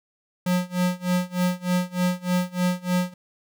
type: tone with tremolo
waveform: square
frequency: 180.1 Hz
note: F#3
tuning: 46 cents flat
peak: -19 dBFS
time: 0.46-3.14 s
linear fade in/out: 5 ms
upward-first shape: sine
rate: 3.3 Hz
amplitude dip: 95%
effects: none